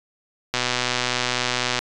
click train, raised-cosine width 0.2 ms, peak -4 dBFS, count 156, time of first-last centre 0.54-1.79 s, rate 124 Hz, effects resampled to 24000 Hz

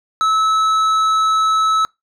triangle tone with tanh clipping, 1300 Hz, E6, 24 cents flat, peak -14 dBFS, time 0.21-1.85 s, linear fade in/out 0 ms, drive 13 dB, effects noise-tail reverb RT60 0.2 s tail -26 dB re dry

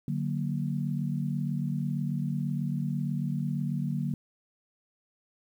sine chord, D augmented, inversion none, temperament equal, 146.83 / 185 / 233.1 Hz, D3 / F#3 / A#3, 0 / 0 / 0 cents, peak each -30 / -33 / -34 dBFS, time 0.08-4.14 s, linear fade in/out 2 ms, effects 10-bit

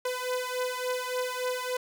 sawtooth beating tone pair, 501 / 504.5 Hz, B4 / B4, +25 / +37 cents, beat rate 3.5 Hz, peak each -28 / -29 dBFS, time 0.05-1.77 s, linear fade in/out 5 ms, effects none

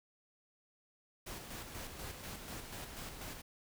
pink noise with tremolo, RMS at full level -45 dBFS, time 1.26-3.42 s, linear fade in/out 10 ms, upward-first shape square, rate 4.1 Hz, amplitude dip 40%, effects none

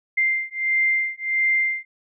sine beating tone pair, 2093 / 2094.5 Hz, C7 / C7, 0 / +1 cents, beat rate 1.5 Hz, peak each -22 dBFS, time 0.17-1.85 s, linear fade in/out 10 ms, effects none

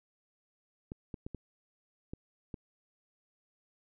clicks, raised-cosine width 3 ms, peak -27 dBFS, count 6, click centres 0.919 / 1.142 / 1.265 / 1.347 / 2.135 / 2.542 s, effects none

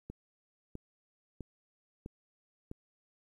click train, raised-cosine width 3 ms, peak -29 dBFS, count 5, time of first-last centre 0.1-2.714 s, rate 1.53 Hz, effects 11-bit

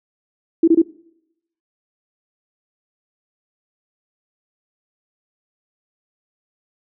sine tone bursts, 329.6 Hz, E4, in tune, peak -8 dBFS, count 3, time 0.63-0.819 s, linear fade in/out 5 ms, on 47 ms, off 24 ms, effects noise-tail reverb RT60 0.8 s tail -22 dB re dry

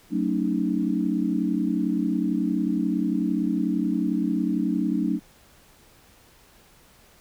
sine chord, D# half-diminished seventh, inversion first, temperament just, 186.68 / 224 / 280 / 311.1 Hz, F#3 / A3 / C#4 / D#4, +16 / +31 / +18 / 0 cents, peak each -27 dBFS, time 0.1-5.2 s, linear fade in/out 50 ms, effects pink hiss -55 dBFS RMS until 7.2 s

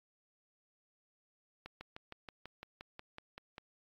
slowing click train, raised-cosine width 0.3 ms, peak -30 dBFS, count 12, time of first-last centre 1.66-3.581 s, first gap 150 ms, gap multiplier 1.03, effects AAC 64 kbps

